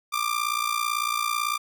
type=tone with amplitude modulation; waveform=sawtooth; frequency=1187 Hz; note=D6; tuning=18 cents sharp; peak=-17 dBFS; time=0.12-1.58 s; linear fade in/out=20 ms; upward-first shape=sine; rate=58 Hz; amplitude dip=80%; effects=none